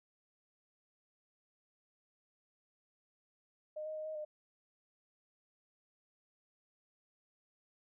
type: tone with pitch steps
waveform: sine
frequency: 613 / 623 / 619 / 626 / 607 Hz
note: D#5 / D#5 / D#5 / D#5 / D#5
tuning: -26 / +2 / -9 / +10 / -43 cents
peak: -39 dBFS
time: 3.76-4.25 s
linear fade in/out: 10 ms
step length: 98 ms
effects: none